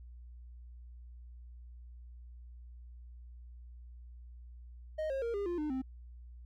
triangle tone with pitch steps, 622.3 / 538.6 / 466.2 / 403.5 / 349.3 / 302.3 / 261.6 Hz, D#5 / C#5 / A#4 / G#4 / F4 / D#4 / C4, 0 / -50 / 0 / -50 / 0 / -50 / 0 cents, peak -31 dBFS, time 4.98-5.82 s, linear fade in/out 10 ms, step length 120 ms, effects added 60 Hz sine -48 dBFS peak until 6.45 s

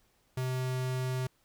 square tone, 128.6 Hz, C3, 30 cents flat, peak -31 dBFS, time 0.37-1.27 s, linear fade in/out 5 ms, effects pink hiss -70 dBFS RMS until 1.44 s

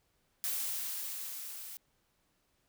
blue noise with level ramp, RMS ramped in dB -34 to -46 dBFS, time 0.44-1.77 s, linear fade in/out 0 ms, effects pink hiss -75 dBFS RMS until 2.68 s

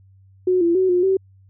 sine tone with pitch steps, 366.7 / 340 / 374.7 / 357.2 / 382.8 Hz, F#4 / F4 / F#4 / F4 / G4, -15 / -46 / +22 / +39 / -41 cents, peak -14 dBFS, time 0.47-1.17 s, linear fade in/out 5 ms, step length 140 ms, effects added 96 Hz sine -48 dBFS peak until 1.49 s

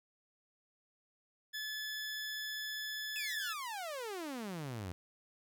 20% pulse tone, 1725 Hz, A6, 35 cents flat, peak -34 dBFS, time 1.53-3.54 s, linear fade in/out 20 ms
sawtooth exponential sweep, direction down, 2637 to 84.3 Hz, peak -36 dBFS, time 3.16-4.92 s, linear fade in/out 0 ms
effects none

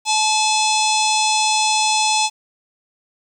harmonic tone with a mistuned harmonic, 863 Hz, A5, 34 cents flat, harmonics 1 / 3 / 4 / 5 / 6 / 7 / 8 / 9 / 10, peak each -18 / -23 / -24 / -25 / -26 / -26 / -27 / -28 / -28 dBFS, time 0.05-2.3 s, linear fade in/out 50 ms, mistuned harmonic 5, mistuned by -83 cents, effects 8-bit

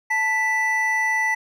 triangle tone pair together, 880 / 1975.5 Hz, A5 / B6, 0 / 0 cents, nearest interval octave + major second, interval 1400 cents, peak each -23 / -18 dBFS, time 0.1-1.35 s, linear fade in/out 10 ms, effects none

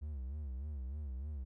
triangle tone with vibrato, 69.3 Hz, C#2, in tune, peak -37 dBFS, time 0.01-1.45 s, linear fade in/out 20 ms, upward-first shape sine, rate 3.3 Hz, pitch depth 170 cents each way, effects none

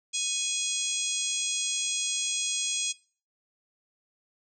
harmonic tone, 830.6 Hz, G#5, in tune, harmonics 3 / 4 / 5 / 6 / 7 / 8 / 9 / 10, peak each -37 / -33 / -39 / -38 / -38 / -32 / -39 / -35 dBFS, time 0.13-2.93 s, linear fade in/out 20 ms, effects noise-tail reverb RT60 0.4 s tail -21 dB re dry

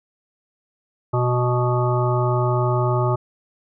harmonic tone, 123.5 Hz, B2, in tune, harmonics 1 / 3 / 5 / 7 / 9 / 10, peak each -19 / -24 / -26 / -27 / -29 / -29 dBFS, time 1.13-3.16 s, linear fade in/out 10 ms, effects none

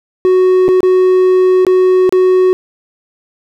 triangle tone with dropouts, 370 Hz, F#4, in tune, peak -4 dBFS, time 0.25-2.53 s, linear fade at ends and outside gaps 0 ms, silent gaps 0.681-0.688 / 0.805-0.831 / 1.65-1.667 / 2.093-2.125 s, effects none

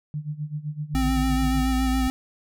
sine tone with tremolo, 150 Hz, D3, 37 cents sharp, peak -25 dBFS, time 0.14-1.65 s, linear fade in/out 0 ms, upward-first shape sine, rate 7.8 Hz, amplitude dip 85%
sine tone, 57 Hz, A#1, 38 cents flat, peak -23 dBFS, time 0.94-2.08 s, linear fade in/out 5 ms
square tone with vibrato, 259.8 Hz, C4, 12 cents flat, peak -23 dBFS, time 0.95-2.1 s, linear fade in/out 0 ms, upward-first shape sine, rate 7.1 Hz, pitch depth 25 cents each way
effects none

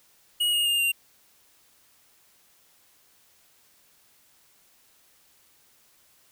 square tone with pitch steps, 2896 / 2856 / 2817 / 2778 Hz, F#7 / F7 / F7 / F7, -38 / +38 / +14 / -10 cents, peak -22 dBFS, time 0.4-0.92 s, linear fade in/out 10 ms, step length 130 ms, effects white hiss -61 dBFS RMS until 6.31 s

